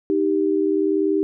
sine tone pair together, 311.5 / 392 Hz, D#4 / G4, +2 / 0 cents, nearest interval major third, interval 398 cents, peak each -20 / -19 dBFS, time 0.1-1.23 s, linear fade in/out 0 ms, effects none

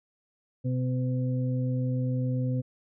harmonic tone, 127.1 Hz, C3, 50 cents flat, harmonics 1 / 2 / 4, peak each -26 / -32 / -38 dBFS, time 0.64-2.62 s, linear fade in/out 20 ms, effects none

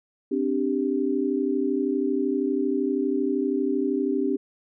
sine chord, C suspended second, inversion none, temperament just, 261.6 / 294.3 / 392.4 Hz, C4 / D4 / G4, 0 / +4 / +2 cents, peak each -26 dBFS, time 0.31-4.37 s, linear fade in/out 10 ms, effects none

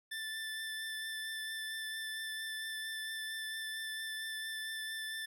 25% pulse tone with vibrato, 1765 Hz, A6, 5 cents sharp, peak -35 dBFS, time 0.11-5.26 s, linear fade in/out 10 ms, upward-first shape triangle, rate 4.4 Hz, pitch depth 14 cents each way, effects none

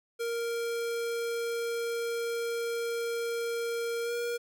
square tone with pitch glide, 466.2 to 474.1 Hz, A#4 to A#4, 0 to +29 cents, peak -31 dBFS, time 0.19-4.38 s, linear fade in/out 20 ms, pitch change +29 cents, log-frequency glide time 4.03-4.13 s, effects none

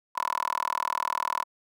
10% pulse tone with high-pass filter, 40 Hz, D#1, 49 cents sharp, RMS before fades -29 dBFS, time 0.15-1.44 s, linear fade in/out 20 ms, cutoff 1000 Hz, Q 8.8, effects none

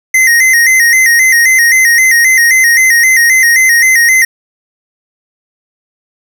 square tone with vibrato, 1960 Hz, B6, 14 cents flat, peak -5 dBFS, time 0.14-4.25 s, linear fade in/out 5 ms, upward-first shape square, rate 3.8 Hz, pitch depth 82 cents each way, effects none

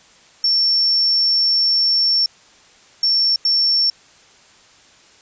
sine tone bursts at uneven times, 5440 Hz, F8, 46 cents flat, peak -13 dBFS, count 3, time 0.44-2.26 / 3.03-3.36 / 3.45-3.9 s, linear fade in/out 2 ms, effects white hiss -49 dBFS RMS until 5.21 s + resampled to 16000 Hz

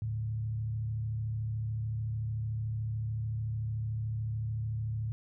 sine tone with frequency modulation, 110.3 Hz, A2, 5 cents sharp, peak -31 dBFS, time 0.02-5.12 s, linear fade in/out 0 ms, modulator 33.6 Hz, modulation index 0.51, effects none

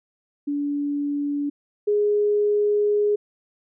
sine tone pair in turn, 287.9 / 415.1 Hz, D4 / G#4, -34 / -1 cents, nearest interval tritone, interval 633 cents, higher second, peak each -22 / -17 dBFS, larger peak second, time 0.47-1.5 / 1.87-3.16 s, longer second, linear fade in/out 10 ms, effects none

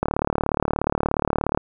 click train, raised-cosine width 1 ms, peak -6 dBFS, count 58, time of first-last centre 0.03-1.575 s, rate 36.9 Hz, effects none

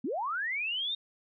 sine linear sweep, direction up, 207.7 to 3729 Hz, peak -30 dBFS, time 0.04-0.95 s, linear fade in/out 5 ms, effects none

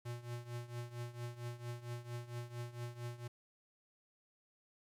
square tone with tremolo, 120 Hz, B2, 49 cents flat, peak -40 dBFS, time 0.05-3.28 s, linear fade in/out 10 ms, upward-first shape triangle, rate 4.4 Hz, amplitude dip 85%, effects resampled to 32000 Hz + 12-bit

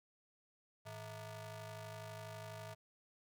sawtooth ring-modulated tone, 268.7 Hz, C4, 46 cents sharp, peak -40 dBFS, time 0.85-2.75 s, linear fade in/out 20 ms, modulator 377 Hz, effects none

